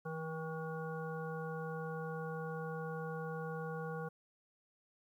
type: harmonic tone with a mistuned harmonic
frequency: 159.7 Hz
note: D#3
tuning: 45 cents sharp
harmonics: 1 / 3 / 5 / 7 / 9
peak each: -42 / -43 / -49 / -50 / -49 dBFS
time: 0.05-4.09 s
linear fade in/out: 10 ms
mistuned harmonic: 1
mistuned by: +25 cents
effects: 12-bit